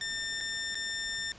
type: tone with dropouts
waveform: 15% pulse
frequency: 1800 Hz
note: A6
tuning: 39 cents sharp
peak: -26 dBFS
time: 0.01-1.32 s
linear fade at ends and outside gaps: 1 ms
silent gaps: 0.405-0.409 / 0.746-0.753 s
effects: pink hiss -52 dBFS RMS until 1.38 s + resampled to 16000 Hz